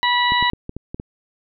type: harmonic tone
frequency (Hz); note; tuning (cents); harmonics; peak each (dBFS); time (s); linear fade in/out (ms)
976; B5; -21; 1 / 2 / 3 / 4; -18 / -20 / -26 / -22; 0.03-0.5; 0
type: clicks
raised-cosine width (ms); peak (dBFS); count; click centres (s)
3; -16; 7; 0.321 / 0.426 / 0.534 / 0.694 / 0.766 / 0.945 / 0.999
effects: none